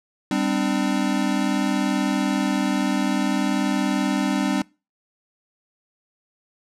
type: tone cluster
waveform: square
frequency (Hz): 198.8 / 258.8 / 299.3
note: G3 / C4 / D4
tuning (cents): +25 / -19 / +33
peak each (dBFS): -25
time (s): 0.31-4.62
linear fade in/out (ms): 2
effects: noise-tail reverb RT60 0.3 s tail -24 dB re dry + low-pass 9000 Hz 12 dB/octave